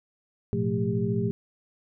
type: tone cluster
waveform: sine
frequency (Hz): 110.2 / 124 / 176.2 / 218.8 / 400.2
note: A2 / B2 / F3 / A3 / G4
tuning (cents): +3 / +7 / +16 / -9 / +36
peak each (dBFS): -30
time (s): 0.53-1.31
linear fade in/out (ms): 0
effects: none